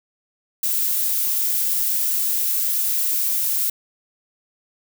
violet noise, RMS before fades -21 dBFS, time 0.63-3.7 s, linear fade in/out 5 ms, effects none

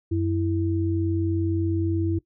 sine tone pair together, 92.89 / 329.6 Hz, F#2 / E4, +7 / 0 cents, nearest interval octave + minor seventh, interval 2193 cents, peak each -24 dBFS, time 0.11-2.19 s, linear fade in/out 10 ms, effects noise-tail reverb RT60 0.1 s tail -17 dB re dry

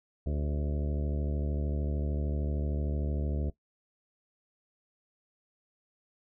harmonic tone with a mistuned harmonic, 73.2 Hz, D2, 5 cents flat, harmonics 1 / 2 / 3 / 4 / 5 / 6 / 7 / 8 / 9, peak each -30 / -36 / -40 / -42 / -44 / -46 / -47 / -48 / -49 dBFS, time 0.26-3.5 s, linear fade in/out 5 ms, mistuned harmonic 6, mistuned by -53 cents, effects noise-tail reverb RT60 0.1 s tail -18 dB re dry

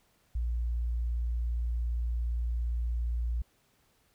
sine tone, 58.7 Hz, A#1, 13 cents sharp, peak -27 dBFS, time 0.35-3.42 s, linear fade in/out 5 ms, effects tanh soft clip ceiling -24 dBFS + pink hiss -69 dBFS RMS until 4.14 s

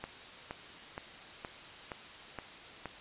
click train, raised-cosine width 0.5 ms, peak -24 dBFS, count 7, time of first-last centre 0.04-2.857 s, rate 2.13 Hz, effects white hiss -49 dBFS RMS until 3 s + resampled to 8000 Hz

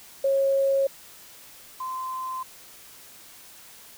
sine tone pair in turn, 546 / 1035.5 Hz, C#5 / C6, -26 / -18 cents, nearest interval major seventh, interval 1108 cents, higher second, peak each -19 / -29 dBFS, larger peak first, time 0.24-0.87 / 1.8-2.43 s, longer neither, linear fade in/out 5 ms, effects white hiss -48 dBFS RMS until 3.97 s

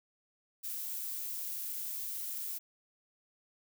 violet noise, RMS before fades -39 dBFS, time 0.63-2.59 s, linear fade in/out 20 ms, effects none

